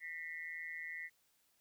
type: tone with amplitude modulation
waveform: sine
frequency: 1975.5 Hz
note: B6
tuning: in tune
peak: -38 dBFS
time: 0-1.1 s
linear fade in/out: 50 ms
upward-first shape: sine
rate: 162 Hz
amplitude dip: 95%
effects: white hiss -75 dBFS RMS until 1.6 s